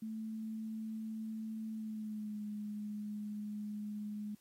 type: tone with pitch glide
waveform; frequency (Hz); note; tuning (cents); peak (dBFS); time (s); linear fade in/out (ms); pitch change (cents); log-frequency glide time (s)
sine; 220 to 209.5; A3 to G#3; 0 to +15; -39; 0.02-4.35; 5; -85; 1.71-2.42
effects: white hiss -71 dBFS RMS until 4.4 s + AAC 48 kbps